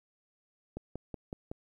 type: click train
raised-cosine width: 2 ms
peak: -25 dBFS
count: 5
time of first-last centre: 0.77-1.515 s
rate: 5.37 Hz
effects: 11-bit